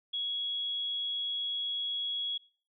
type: tone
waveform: sine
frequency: 3336 Hz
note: G#7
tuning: 7 cents sharp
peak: -31 dBFS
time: 0.13-2.38 s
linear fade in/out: 10 ms
effects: noise-tail reverb RT60 0.5 s tail -23 dB re dry